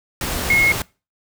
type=tone in noise; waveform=sine; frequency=2165 Hz; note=C#7; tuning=41 cents flat; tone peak=-12 dBFS; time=0.5-0.72 s; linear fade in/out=2 ms; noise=pink; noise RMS=-24 dBFS; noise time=0.21-0.82 s; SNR=+9 dB; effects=noise-tail reverb RT60 0.3 s tail -22 dB re dry

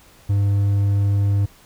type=tone; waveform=triangle; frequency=100.4 Hz; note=G2; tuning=42 cents sharp; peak=-13 dBFS; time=0.29-1.46 s; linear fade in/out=10 ms; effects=pink hiss -50 dBFS RMS until 1.65 s

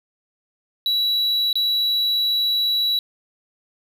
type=tone with dropouts; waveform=triangle; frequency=3918 Hz; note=B7; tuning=15 cents flat; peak=-16 dBFS; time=0.86-2.99 s; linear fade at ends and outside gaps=1 ms; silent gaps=1.529-1.555 s; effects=none

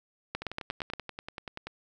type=two click trains; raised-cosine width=0.3 ms; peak=-22 / -16 dBFS; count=14 / 6; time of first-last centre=0.42-1.67 / 0.35-0.935 s; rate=10.4 / 8.54 Hz; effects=none

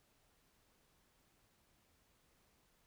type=silence; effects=pink hiss -74 dBFS RMS until 2.86 s

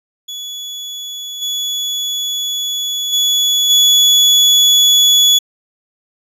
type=tone with level steps; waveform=35% pulse; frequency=3400 Hz; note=G#7; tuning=40 cents sharp; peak=-22 / -15 / -9 / -5 dBFS; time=0.28-5.39 s; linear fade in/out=10 ms; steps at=1.41 / 3.12 / 3.69 s; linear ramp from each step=20 ms; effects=resampled to 32000 Hz

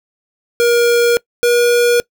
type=tone pair in turn; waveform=square; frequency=474.4 / 479.9 Hz; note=A#4 / B4; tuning=+30 / -50 cents; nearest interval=unison; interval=20 cents; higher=second; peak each=-10 dBFS; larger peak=neither; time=0.6-1.17 / 1.43-2 s; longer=neither; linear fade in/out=0 ms; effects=noise-tail reverb RT60 0.1 s tail -23 dB re dry

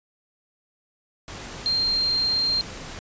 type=tone in noise; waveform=sine; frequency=4186 Hz; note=C8; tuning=in tune; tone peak=-20 dBFS; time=1.66-2.61 s; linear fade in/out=0 ms; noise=pink; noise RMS=-37 dBFS; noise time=1.28-2.99 s; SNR=+14 dB; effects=resampled to 16000 Hz

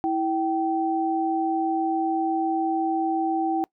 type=tone pair together; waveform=sine; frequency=326.7 / 774 Hz; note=E4 / G5; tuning=-15 / -22 cents; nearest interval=octave + minor third; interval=1493 cents; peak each=-24 dBFS; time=0.04-3.64 s; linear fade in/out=0 ms; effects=noise-tail reverb RT60 0.1 s tail -24 dB re dry

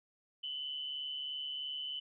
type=tone with amplitude modulation; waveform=sine; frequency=3009 Hz; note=F#7; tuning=28 cents sharp; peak=-35 dBFS; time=0.43-2 s; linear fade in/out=10 ms; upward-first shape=sine; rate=143 Hz; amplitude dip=55%; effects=none

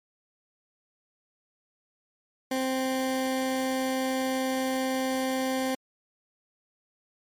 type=tone; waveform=20% pulse; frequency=261.6 Hz; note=C4; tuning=in tune; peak=-21 dBFS; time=2.51-5.75 s; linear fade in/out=5 ms; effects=MP3 64 kbps

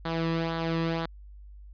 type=tone with flanger; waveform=sawtooth; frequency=164.81 Hz; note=E3; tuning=in tune; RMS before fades=-29 dBFS; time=0.05-1.06 s; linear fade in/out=5 ms; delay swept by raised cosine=0.38 to 1.37 ms; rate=2 Hz; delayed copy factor=-0.55; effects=added 50 Hz sine -44 dBFS peak until 1.73 s + resampled to 11025 Hz

